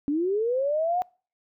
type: linear sweep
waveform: sine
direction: up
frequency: 276.7 to 739 Hz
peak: -22 dBFS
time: 0.08-1.02 s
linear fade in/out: 0 ms
effects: noise-tail reverb RT60 0.4 s tail -26 dB re dry